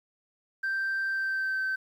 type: tone with pitch glide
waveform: sine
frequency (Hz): 1568 to 1543.7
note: G6 to G6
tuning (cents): 0 to -27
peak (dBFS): -25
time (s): 0.63-1.76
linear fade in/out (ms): 10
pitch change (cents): -27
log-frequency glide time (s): 1.09-1.63
effects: tanh soft clip ceiling -25 dBFS + 10-bit